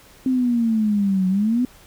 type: exponential two-way sweep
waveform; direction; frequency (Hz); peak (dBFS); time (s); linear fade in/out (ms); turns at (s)
sine; down then up; 263.1 to 183.7 to 256.1; -16; 0.26-1.65; 2; 1.28
effects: pink hiss -49 dBFS RMS until 1.86 s